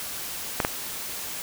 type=clicks; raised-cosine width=0.5 ms; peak=-7 dBFS; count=2; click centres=0.602 / 0.649 s; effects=white hiss -34 dBFS RMS until 1.42 s